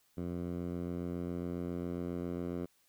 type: tone with band-pass filter sweep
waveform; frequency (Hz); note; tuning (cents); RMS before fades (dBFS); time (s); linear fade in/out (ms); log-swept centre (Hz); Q
10% pulse; 87.31; F2; 0; -38; 0.17-2.66; 10; 180 to 270; 0.78
effects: white hiss -71 dBFS RMS until 2.88 s